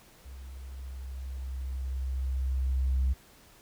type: tone with level ramp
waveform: sine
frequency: 65.41 Hz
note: C2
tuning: in tune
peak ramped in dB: -42 to -21 dBFS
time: 0.24-3.14 s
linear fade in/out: 20 ms
effects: tanh soft clip ceiling -21 dBFS + pink hiss -57 dBFS RMS until 3.61 s